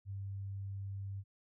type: tone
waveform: sine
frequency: 98.3 Hz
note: G2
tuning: 5 cents sharp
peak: -39 dBFS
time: 0.05-1.24 s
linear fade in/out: 50 ms
effects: none